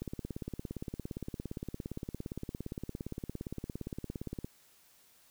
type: click train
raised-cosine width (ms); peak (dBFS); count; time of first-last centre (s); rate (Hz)
3; -25; 78; 0.02-4.445; 17.4
effects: white hiss -64 dBFS RMS until 5.3 s